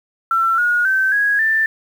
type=tone with pitch steps; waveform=sine; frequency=1346 / 1442.6 / 1546.1 / 1657.1 / 1776.1 Hz; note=E6 / F#6 / G6 / G#6 / A6; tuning=+36 / -44 / -24 / -4 / +16 cents; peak=-13 dBFS; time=0.31-1.66 s; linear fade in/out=2 ms; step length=270 ms; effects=7-bit